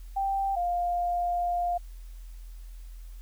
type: tone pair in turn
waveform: sine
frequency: 784 / 702.5 Hz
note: G5 / F5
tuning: 0 / +10 cents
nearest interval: major second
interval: 190 cents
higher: first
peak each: -25 dBFS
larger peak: neither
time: 0.16-0.56 / 0.56-1.78 s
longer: second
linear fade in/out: 10 ms
effects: added 42 Hz sine -40 dBFS peak until 3.21 s + white hiss -61 dBFS RMS until 3.21 s